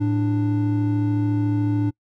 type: tone pair together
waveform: triangle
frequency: 109.5 / 294.7 Hz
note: A2 / D4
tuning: -8 / +6 cents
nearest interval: octave + perfect fourth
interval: 1714 cents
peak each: -19 dBFS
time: 0-1.91 s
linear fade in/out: 20 ms
effects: noise-tail reverb RT60 0.1 s tail -25 dB re dry